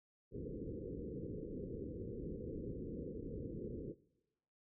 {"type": "low-pass noise", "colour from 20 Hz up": "white", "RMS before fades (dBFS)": -45, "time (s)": [0.31, 3.95], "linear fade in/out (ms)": 50, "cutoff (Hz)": 500, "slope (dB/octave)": 96, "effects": ["noise-tail reverb RT60 1.0 s tail -22 dB re dry"]}